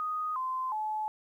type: tone with pitch steps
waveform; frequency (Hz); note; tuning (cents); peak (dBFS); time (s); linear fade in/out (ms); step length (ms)
sine; 1244.5 / 1034.5 / 859.9; D#6 / C6 / A5; 0 / -20 / -40; -30; 0-1.08; 0; 360
effects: 11-bit